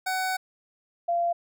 25% pulse / sine tone pair in turn, 750 / 688.3 Hz, F#5 / F5, +23 / -25 cents, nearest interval minor second, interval 148 cents, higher first, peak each -22 dBFS, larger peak neither, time 0.06-0.37 / 1.08-1.33 s, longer first, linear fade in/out 10 ms, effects none

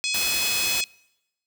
harmonic tone, 846 Hz, G#5, 32 cents sharp, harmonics 3 / 4 / 5 / 6 / 7 / 8 / 9 / 10, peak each -27 / -31 / -31 / -31 / -35 / -39 / -36 / -36 dBFS, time 0.04-0.84 s, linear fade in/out 0 ms
white noise, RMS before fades -28 dBFS, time 0.14-0.81 s, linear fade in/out 5 ms
effects noise-tail reverb RT60 0.9 s tail -25 dB re dry

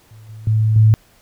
sine tone with level steps, 109.2 Hz, A2, 13 cents flat, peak -38 / -32 / -12 / -7 dBFS, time 0.11-0.94 s, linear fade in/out 0 ms, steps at 0.29 / 0.47 / 0.76 s, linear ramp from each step 2 ms, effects pink hiss -53 dBFS RMS until 1.21 s

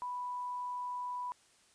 sine tone, 987.8 Hz, B5, in tune, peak -36 dBFS, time 0.02-1.32 s, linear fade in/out 0 ms, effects white hiss -66 dBFS RMS until 1.74 s + resampled to 22050 Hz

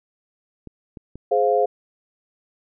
clicks, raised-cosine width 3 ms, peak -24 dBFS, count 3, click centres 0.673 / 0.972 / 1.156 s
sine chord, F minor, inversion first, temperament just, 419.1 / 523.8 / 698.5 Hz, Ab4 / C5 / F5, +16 / +2 / 0 cents, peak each -20 dBFS, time 1.31-1.66 s, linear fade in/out 10 ms
effects none

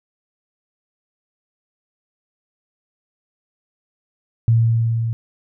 sine tone with level ramp, 114.7 Hz, A#2, 28 cents flat, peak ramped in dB -10 to -19 dBFS, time 4.48-5.13 s, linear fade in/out 0 ms, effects none

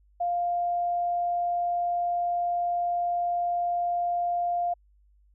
sine tone, 700 Hz, F5, 4 cents sharp, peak -24 dBFS, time 0.2-4.74 s, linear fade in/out 10 ms, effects added 50 Hz sine -58 dBFS peak until 5.34 s

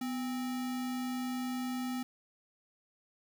sine tone with sample-and-hold, 250 Hz, B3, 21 cents sharp, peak -33 dBFS, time 0.01-2.03 s, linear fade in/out 5 ms, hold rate 1050 Hz, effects none

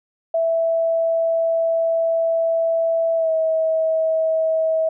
sine tone with pitch glide, 659.3 to 642.4 Hz, E5 to E5, 0 to -45 cents, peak -16 dBFS, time 0.34-4.89 s, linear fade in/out 5 ms, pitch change -45 cents, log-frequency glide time 3.16-3.31 s, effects none

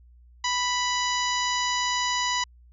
harmonic tone, 987.8 Hz, B5, in tune, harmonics 1 / 2 / 3 / 4 / 5 / 6 / 7, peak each -27 / -30 / -32 / -33 / -34 / -35 / -35 dBFS, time 0.44-2.44 s, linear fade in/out 5 ms, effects added 60 Hz sine -50 dBFS peak until 2.72 s

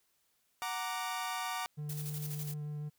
sawtooth chord, Gb augmented, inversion none, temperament equal, 740 / 932.3 / 1174.7 Hz, Gb5 / Bb5 / D6, 0 / 0 / 0 cents, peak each -36 dBFS, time 0.62-1.66 s, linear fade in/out 0 ms
triangle tone with vibrato, 149 Hz, D3, 25 cents sharp, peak -35 dBFS, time 1.77-2.9 s, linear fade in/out 20 ms, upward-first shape triangle, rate 6.7 Hz, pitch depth 12 cents each way
blue noise with tremolo, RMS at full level -43 dBFS, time 1.89-2.54 s, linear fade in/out 5 ms, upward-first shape square, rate 12 Hz, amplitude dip 50%
effects white hiss -75 dBFS RMS until 2.98 s

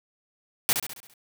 white noise with echo, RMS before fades -21 dBFS, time 0.69-0.73 s, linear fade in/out 0 ms, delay 68 ms, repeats 6, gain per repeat -6 dB, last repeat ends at 1.138 s, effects none

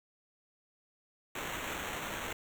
violet noise with sample-and-hold, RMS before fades -39 dBFS, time 1.35-2.33 s, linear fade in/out 5 ms, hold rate 4900 Hz, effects none

